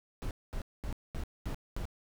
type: noise bursts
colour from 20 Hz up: brown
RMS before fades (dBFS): -36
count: 6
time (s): 0.22-1.854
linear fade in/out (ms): 0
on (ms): 89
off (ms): 220
effects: none